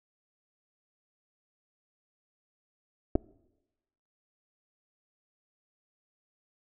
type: clicks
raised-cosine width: 2 ms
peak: -12 dBFS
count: 2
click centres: 3.154 / 3.157 s
effects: noise-tail reverb RT60 1.0 s tail -24 dB re dry